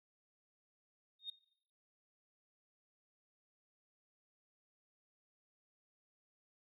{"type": "tone with exponential growth", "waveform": "sine", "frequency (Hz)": 3699, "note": "A#7", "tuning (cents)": -14, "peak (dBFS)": -36, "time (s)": [1.19, 1.3], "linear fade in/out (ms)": 5, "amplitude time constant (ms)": 23, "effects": ["noise-tail reverb RT60 0.7 s tail -21 dB re dry", "tanh soft clip ceiling -36 dBFS"]}